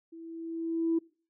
sine tone with level ramp, 329.6 Hz, E4, in tune, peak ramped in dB -44 to -22 dBFS, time 0.12-0.99 s, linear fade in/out 10 ms, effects noise-tail reverb RT60 0.4 s tail -24 dB re dry + tanh soft clip ceiling -19 dBFS

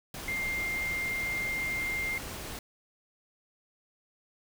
sine tone in noise, 2106 Hz, C7, 11 cents sharp, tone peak -30 dBFS, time 0.28-2.18 s, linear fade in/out 2 ms, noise pink, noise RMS -40 dBFS, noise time 0.14-2.59 s, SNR +7 dB, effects none

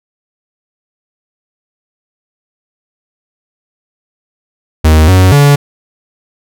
45% pulse tone with pitch steps, 78.5 / 93.2 / 143.2 Hz, D#2 / F#2 / D3, +16 / +13 / -43 cents, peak -3 dBFS, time 4.84-5.56 s, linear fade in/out 10 ms, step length 240 ms, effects none

